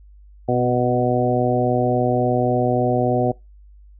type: harmonic tone with a mistuned harmonic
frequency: 123.47 Hz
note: B2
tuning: in tune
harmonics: 1 / 2 / 3 / 4 / 5 / 6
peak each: -23 / -23 / -23 / -23 / -23 / -23 dBFS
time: 0.48-3.32 s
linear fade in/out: 10 ms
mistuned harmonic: 2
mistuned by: +22 cents
effects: noise-tail reverb RT60 0.2 s tail -22 dB re dry + added 50 Hz sine -43 dBFS peak until 3.99 s